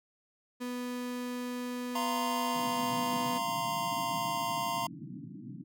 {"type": "tone", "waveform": "35% pulse", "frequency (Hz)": 246.9, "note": "B3", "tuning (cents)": 0, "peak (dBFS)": -33, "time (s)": [0.6, 3.39], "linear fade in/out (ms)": 20}
{"type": "chord", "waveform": "square", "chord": "F suspended fourth", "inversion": "none", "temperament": "equal with one note detuned", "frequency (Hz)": [688.8, 932.3, 1046.5], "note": ["F5", "Bb5", "C6"], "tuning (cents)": [-24, 0, 0], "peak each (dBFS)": [-38, -35, -36], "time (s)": [1.95, 4.87], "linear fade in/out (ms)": 5}
{"type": "band-pass noise", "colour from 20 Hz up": "pink", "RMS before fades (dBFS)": -44, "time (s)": [2.53, 5.64], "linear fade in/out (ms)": 20, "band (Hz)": [120, 320], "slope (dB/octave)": 96}
{"effects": []}